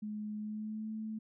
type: tone with pitch glide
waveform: sine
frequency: 211.5 to 218.2 Hz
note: G#3 to A3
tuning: +32 to -14 cents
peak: -37 dBFS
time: 0.02-1.19 s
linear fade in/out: 10 ms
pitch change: +54 cents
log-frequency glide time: 0.37-0.91 s
effects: none